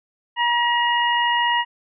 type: harmonic tone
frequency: 954 Hz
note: A#5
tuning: 40 cents sharp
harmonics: 1 / 2 / 3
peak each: -19 / -22 / -24 dBFS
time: 0.36-1.65 s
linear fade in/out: 50 ms
effects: none